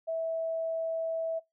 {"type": "tone", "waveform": "sine", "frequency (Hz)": 653, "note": "E5", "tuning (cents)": -17, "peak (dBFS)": -29, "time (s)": [0.07, 1.4], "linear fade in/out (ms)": 20, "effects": ["noise-tail reverb RT60 0.2 s tail -24 dB re dry"]}